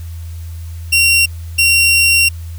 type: tone pair in turn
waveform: sawtooth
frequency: 2747 / 2747 Hz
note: F7 / F7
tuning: -29 / -29 cents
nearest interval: unison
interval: 0 cents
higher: neither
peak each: -5 dBFS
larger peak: neither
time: 0.92-1.26 / 1.58-2.29 s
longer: second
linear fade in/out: 10 ms
effects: added 83 Hz sine -24 dBFS peak until 2.58 s + white hiss -44 dBFS RMS until 2.58 s